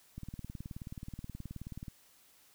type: click train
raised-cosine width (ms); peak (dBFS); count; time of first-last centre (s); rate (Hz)
5; -30; 33; 0.18-1.882; 18.8
effects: white hiss -64 dBFS RMS until 2.54 s